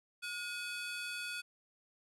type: ring-modulated tone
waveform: 30% pulse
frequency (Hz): 1983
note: B6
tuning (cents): +7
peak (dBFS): -33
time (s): 0.22-1.42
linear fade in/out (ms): 20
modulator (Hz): 547
effects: low-pass 11000 Hz 12 dB/octave